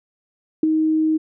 sine tone with ADSR envelope, 314.3 Hz, D#4, 18 cents sharp, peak -10 dBFS, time 0.63-1.18 s, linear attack 4 ms, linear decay 12 ms, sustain -5 dB, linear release 18 ms, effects none

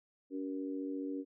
harmonic tone, 94.5 Hz, F#2, 37 cents sharp, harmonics 3 / 4 / 5, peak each -37 / -45 / -45 dBFS, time 0.3-1.25 s, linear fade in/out 50 ms, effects none

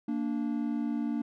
triangle tone pair together, 231.6 / 291.8 Hz, A#3 / D4, -11 / -11 cents, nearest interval major third, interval 400 cents, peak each -29 / -30 dBFS, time 0.08-1.22 s, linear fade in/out 5 ms, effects none

